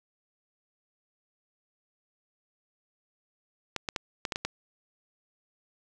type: clicks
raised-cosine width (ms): 0.2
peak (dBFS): -13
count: 7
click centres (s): 3.763 / 3.888 / 3.962 / 4.252 / 4.322 / 4.359 / 4.45
effects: none